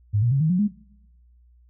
sine tone with pitch steps, 103.83 / 119.27 / 137 / 157.38 / 180.78 / 207.7 Hz, G#2 / A#2 / C#3 / D#3 / F#3 / G#3, 0 / +40 / -20 / +20 / -40 / 0 cents, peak -17 dBFS, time 0.13-0.682 s, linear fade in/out 20 ms, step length 92 ms, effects noise-tail reverb RT60 1.0 s tail -24 dB re dry + added 60 Hz sine -52 dBFS peak until 1.69 s

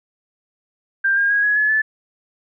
sine tone with pitch steps, 1586 / 1615.6 / 1645.7 / 1676.4 / 1707.7 / 1739.6 Hz, G6 / G#6 / G#6 / G#6 / G#6 / A6, +20 / -48 / -16 / +16 / +48 / -20 cents, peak -14 dBFS, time 1.04-1.82 s, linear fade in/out 10 ms, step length 130 ms, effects none

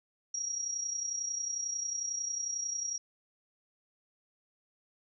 sine tone with amplitude modulation, 5670 Hz, F8, 25 cents sharp, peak -30 dBFS, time 0.34-2.98 s, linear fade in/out 5 ms, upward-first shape sine, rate 31.1 Hz, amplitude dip 60%, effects none

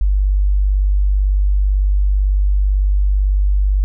sine tone, 49 Hz, G1, in tune, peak -11 dBFS, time 0.01-3.84 s, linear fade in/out 0 ms, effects none

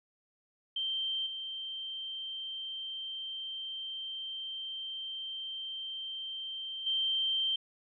sine tone with level steps, 3136 Hz, G7, in tune, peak -31 / -37 / -28 dBFS, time 0.76-7.56 s, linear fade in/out 5 ms, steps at 1.26 / 6.86 s, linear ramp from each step 10 ms, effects none

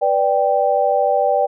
sine chord, G major, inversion first, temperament equal, 493.9 / 587.3 / 784 Hz, B4 / D5 / G5, 0 / 0 / 0 cents, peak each -20 / -17 / -17 dBFS, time 0.01-1.47 s, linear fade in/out 20 ms, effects none

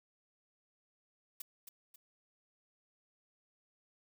blue noise with echo, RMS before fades -43 dBFS, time 1.4-1.42 s, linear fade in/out 5 ms, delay 270 ms, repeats 2, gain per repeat -7 dB, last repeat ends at 1.96 s, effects none

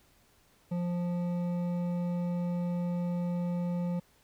triangle tone with hard clipping, 175.4 Hz, F3, 8 cents sharp, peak -31 dBFS, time 0.71-4 s, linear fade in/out 10 ms, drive 13 dB, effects pink hiss -65 dBFS RMS until 4.23 s

